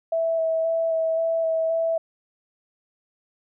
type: tone with vibrato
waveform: sine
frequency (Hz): 653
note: E5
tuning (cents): -17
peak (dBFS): -20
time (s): 0.12-1.98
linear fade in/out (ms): 5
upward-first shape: square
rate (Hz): 1.9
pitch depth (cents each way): 12
effects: none